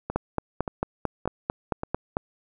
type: two click trains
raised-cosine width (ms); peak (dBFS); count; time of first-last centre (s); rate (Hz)
1; -15 / -10; 4 / 10; 0.1-1.834 / 0.16-2.169; 1.73 / 4.48
effects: none